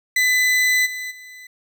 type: tone with level steps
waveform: 40% pulse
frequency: 2005 Hz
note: B6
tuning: 26 cents sharp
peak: -14 / -26 / -37 dBFS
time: 0.16-1.47 s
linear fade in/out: 5 ms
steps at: 0.85 / 1.1 s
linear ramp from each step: 20 ms
effects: none